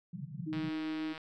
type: band-pass noise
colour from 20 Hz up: pink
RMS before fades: -42 dBFS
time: 0.13-0.69 s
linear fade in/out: 2 ms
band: 130 to 190 Hz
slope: 96 dB/octave
type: tone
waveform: sine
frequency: 311.1 Hz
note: D#4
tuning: in tune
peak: -34 dBFS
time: 0.46-1.14 s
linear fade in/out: 20 ms
type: click train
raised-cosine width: 0.3 ms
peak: -29 dBFS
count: 104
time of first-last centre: 0.53-1.178 s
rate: 159 Hz
effects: none